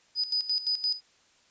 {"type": "tone with tremolo", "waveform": "sine", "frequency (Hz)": 4978, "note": "D#8", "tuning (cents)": 0, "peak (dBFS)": -24, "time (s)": [0.15, 1.01], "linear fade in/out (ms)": 50, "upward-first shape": "square", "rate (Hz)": 5.8, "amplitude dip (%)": 75, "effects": ["white hiss -63 dBFS RMS until 1.5 s", "resampled to 16000 Hz"]}